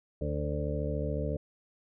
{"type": "harmonic tone with a mistuned harmonic", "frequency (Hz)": 74, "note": "D2", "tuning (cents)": 14, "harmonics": [1, 2, 3, 4, 6, 7, 8], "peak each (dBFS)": [-34, -35, -41, -40, -38, -39, -39], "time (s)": [0.21, 1.37], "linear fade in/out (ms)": 5, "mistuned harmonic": 8, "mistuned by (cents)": -19, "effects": []}